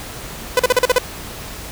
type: tone bursts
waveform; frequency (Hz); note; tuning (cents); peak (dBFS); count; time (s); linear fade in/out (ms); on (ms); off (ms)
sawtooth; 501; B4; +25; -6; 7; 0.57-0.984; 2; 24; 41
effects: added 50 Hz sine -39 dBFS peak until 1.71 s + pink hiss -32 dBFS RMS until 1.71 s